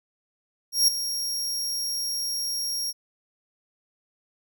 sawtooth tone with ADSR envelope, 5588 Hz, F8, in tune, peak -12 dBFS, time 0.72-2.93 s, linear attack 160 ms, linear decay 5 ms, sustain -12 dB, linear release 35 ms, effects none

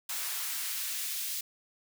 white noise with high-pass filter sweep, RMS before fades -35 dBFS, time 0.09-1.41 s, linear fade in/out 5 ms, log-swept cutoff 920 to 3000 Hz, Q 0.74, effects none

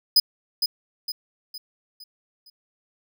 45% pulse tone with echo, 5000 Hz, D#8, 8 cents sharp, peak -12 dBFS, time 0.16-0.2 s, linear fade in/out 5 ms, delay 460 ms, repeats 5, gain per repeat -7 dB, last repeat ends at 2.5 s, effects none

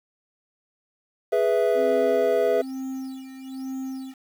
triangle chord, E major, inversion first, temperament equal, 415.3 / 493.9 / 659.3 Hz, G#4 / B4 / E5, 0 / 0 / 0 cents, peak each -21 dBFS, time 1.32-2.62 s, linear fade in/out 10 ms
triangle tone with tremolo, 263.8 Hz, C4, 14 cents sharp, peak -26 dBFS, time 1.74-4.15 s, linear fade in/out 50 ms, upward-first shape sine, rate 1.1 Hz, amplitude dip 70%
effects 8-bit

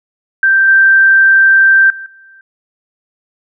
sine tone with level steps, 1568 Hz, G6, in tune, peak -6 / -4 / -24 / -38 dBFS, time 0.43-2.41 s, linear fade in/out 2 ms, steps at 0.68 / 1.9 / 2.06 s, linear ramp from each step 2 ms, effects none

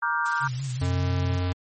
sine chord, G minor seventh, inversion first, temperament just, 940.8 / 1176 / 1411.2 / 1568 Hz, Bb5 / D6 / F6 / G6, +16 / +2 / +18 / 0 cents, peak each -28 dBFS, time 0.02-0.48 s, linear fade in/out 10 ms
blue noise with tremolo, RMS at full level -34 dBFS, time 0.25-0.87 s, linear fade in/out 10 ms, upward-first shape sine, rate 18 Hz, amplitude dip 30%
sine tone with vibrato, 130.8 Hz, C3, in tune, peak -27 dBFS, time 0.4-1.4 s, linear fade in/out 50 ms, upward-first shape sine, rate 5.3 Hz, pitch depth 92 cents each way
square tone, 90.1 Hz, F#2, 45 cents flat, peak -24 dBFS, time 0.81-1.53 s, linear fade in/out 10 ms
effects MP3 32 kbps

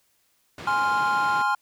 pink band-pass noise, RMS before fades -39 dBFS, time 0.58-1.42 s, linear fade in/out 2 ms, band 130 to 3900 Hz, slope 12 dB/octave
triangle chord, F minor, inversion first, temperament equal, 830.6 / 1046.5 / 1396.9 Hz, Ab5 / C6 / F6, 0 / 0 / 0 cents, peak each -23 dBFS, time 0.67-1.55 s, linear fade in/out 5 ms
effects white hiss -67 dBFS RMS until 1.61 s

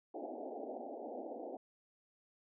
white band-pass noise, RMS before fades -45 dBFS, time 0.14-1.57 s, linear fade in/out 2 ms, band 230 to 800 Hz, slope 96 dB/octave, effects none

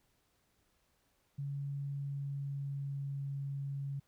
sine tone with pitch glide, 140.6 to 139.15 Hz, C#3 to C#3, +25 to +7 cents, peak -36 dBFS, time 1.38-4 s, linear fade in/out 10 ms, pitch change -18 cents, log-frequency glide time 1.78-3.2 s, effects pink hiss -75 dBFS RMS until 4.07 s

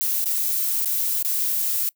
violet noise with dropouts, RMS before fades -23 dBFS, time 0.01-1.89 s, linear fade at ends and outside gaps 0 ms, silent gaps 0.242-0.258 / 0.847-0.857 / 1.226-1.248 s, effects noise-tail reverb RT60 0.1 s tail -24 dB re dry

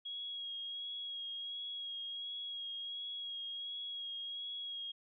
sine tone with vibrato, 3300 Hz, G#7, 12 cents flat, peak -40 dBFS, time 0.05-4.92 s, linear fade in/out 10 ms, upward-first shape sine, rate 1.4 Hz, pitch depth 20 cents each way, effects none

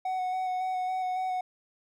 triangle tone with vibrato, 742 Hz, F#5, 5 cents sharp, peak -26 dBFS, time 0.05-1.41 s, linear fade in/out 5 ms, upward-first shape square, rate 3.6 Hz, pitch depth 13 cents each way, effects none

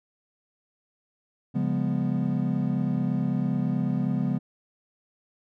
triangle chord, C# dominant seventh, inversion none, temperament equal with one note detuned, 138.59 / 174.61 / 203.8 / 246.9 Hz, C#3 / E#3 / G#3 / B3, 0 / 0 / -32 / 0 cents, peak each -27 dBFS, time 1.54-4.39 s, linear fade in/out 20 ms, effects none

